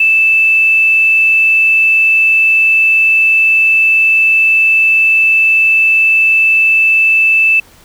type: tone with quantisation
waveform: sine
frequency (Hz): 2637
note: E7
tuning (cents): 0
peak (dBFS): -6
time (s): 0-7.6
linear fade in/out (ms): 5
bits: 6
effects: pink hiss -43 dBFS RMS until 7.84 s